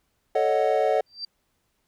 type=chord; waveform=triangle; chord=D# half-diminished seventh; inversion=second; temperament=equal; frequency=440 / 554.4 / 622.3 / 740 Hz; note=A4 / C#5 / D#5 / F#5; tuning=0 / 0 / 0 / 0 cents; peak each=-23 dBFS; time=0.35-1.01 s; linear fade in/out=5 ms
type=tone with exponential growth; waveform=sine; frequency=4686 Hz; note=D8; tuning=5 cents flat; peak=-27 dBFS; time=1.06-1.25 s; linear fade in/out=5 ms; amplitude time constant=41 ms
effects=pink hiss -72 dBFS RMS until 1.87 s